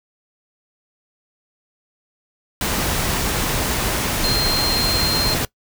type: tone in noise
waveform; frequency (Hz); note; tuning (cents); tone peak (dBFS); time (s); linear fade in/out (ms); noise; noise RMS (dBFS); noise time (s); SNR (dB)
sine; 4186; C8; 0; -19; 4.24-5.34; 2; pink; -21; 2.61-5.45; -1
effects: noise-tail reverb RT60 0.1 s tail -21 dB re dry